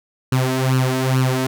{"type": "tone with flanger", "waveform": "sawtooth", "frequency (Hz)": 130, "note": "C3", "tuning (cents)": -11, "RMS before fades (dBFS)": -18, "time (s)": [0.32, 1.47], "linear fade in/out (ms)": 5, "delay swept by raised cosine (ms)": [0.7, 3.2], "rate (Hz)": 2.3, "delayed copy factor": 0.75, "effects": []}